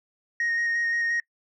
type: tone with vibrato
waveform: sine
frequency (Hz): 1864.7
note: A#6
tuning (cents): 0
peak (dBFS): -21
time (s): 0.4-1.2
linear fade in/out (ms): 2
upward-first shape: square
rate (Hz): 5.7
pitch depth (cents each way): 10
effects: noise-tail reverb RT60 0.1 s tail -24 dB re dry + tanh soft clip ceiling -21 dBFS